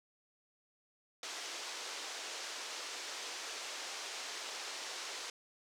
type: band-pass noise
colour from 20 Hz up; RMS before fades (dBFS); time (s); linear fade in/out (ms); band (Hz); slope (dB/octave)
white; -44; 1.23-5.3; 2; 360 to 6600; 24
effects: none